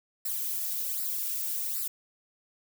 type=noise with flanger; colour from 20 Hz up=violet; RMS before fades=-32 dBFS; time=0.25-1.88 s; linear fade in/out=5 ms; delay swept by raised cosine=0.31 to 2.51 ms; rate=1.3 Hz; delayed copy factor=-0.75; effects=none